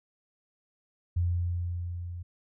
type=tone with level ramp; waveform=sine; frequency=87.31 Hz; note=F2; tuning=in tune; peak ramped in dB=-23 to -36 dBFS; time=1.16-2.23 s; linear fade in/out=10 ms; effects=none